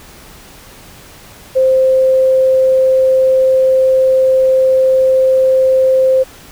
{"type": "tone", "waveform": "sine", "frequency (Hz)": 523.3, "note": "C5", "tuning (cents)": 0, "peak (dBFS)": -7, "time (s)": [1.55, 6.24], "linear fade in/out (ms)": 20, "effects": ["pink hiss -38 dBFS RMS until 6.51 s"]}